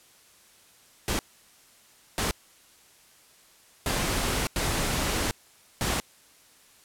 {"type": "noise bursts at uneven times", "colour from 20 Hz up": "pink", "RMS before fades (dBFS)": -27, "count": 5, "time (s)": [[1.08, 1.19], [2.18, 2.31], [3.86, 4.47], [4.56, 5.31], [5.81, 6]], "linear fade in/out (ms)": 0, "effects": ["white hiss -57 dBFS RMS until 6.84 s", "low-pass 12000 Hz 12 dB/octave"]}